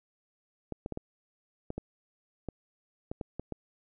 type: clicks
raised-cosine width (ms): 2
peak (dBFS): -22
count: 11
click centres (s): 0.723 / 0.861 / 0.923 / 0.974 / 1.704 / 1.78 / 2.487 / 3.115 / 3.212 / 3.396 / 3.523
effects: none